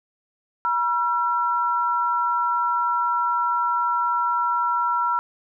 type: tone pair together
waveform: sine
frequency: 963.2 / 1354 Hz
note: B5 / E6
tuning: -44 / +46 cents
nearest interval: tritone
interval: 590 cents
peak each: -22 dBFS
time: 0.65-5.19 s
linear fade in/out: 0 ms
effects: none